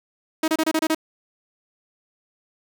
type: tone bursts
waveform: sawtooth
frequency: 317.1 Hz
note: D#4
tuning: 33 cents sharp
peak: -14 dBFS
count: 7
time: 0.43-0.948 s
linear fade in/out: 5 ms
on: 50 ms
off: 28 ms
effects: 8-bit